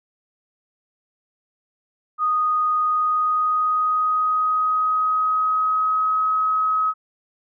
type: tone with pitch glide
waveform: sine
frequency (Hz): 1240 to 1273.4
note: D#6 to D#6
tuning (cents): -6 to +40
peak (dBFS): -17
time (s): 2.18-6.94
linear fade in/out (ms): 50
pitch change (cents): +46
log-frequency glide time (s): 2.79-6.27
effects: none